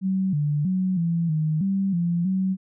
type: tone with pitch steps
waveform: sine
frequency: 190 / 147.4 / 186.1 / 168.1 / 155.4 / 194.5 / 171.9 / 189 Hz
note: F#3 / D3 / F#3 / E3 / D#3 / G3 / F3 / F#3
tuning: +46 / +7 / +10 / +34 / -2 / -13 / -27 / +37 cents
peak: -20 dBFS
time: 0.01-2.57 s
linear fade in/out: 50 ms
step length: 320 ms
effects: none